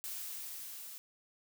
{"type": "noise with level ramp", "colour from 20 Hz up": "blue", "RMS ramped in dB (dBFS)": [-41, -48], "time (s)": [0.04, 0.98], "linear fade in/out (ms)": 0, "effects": []}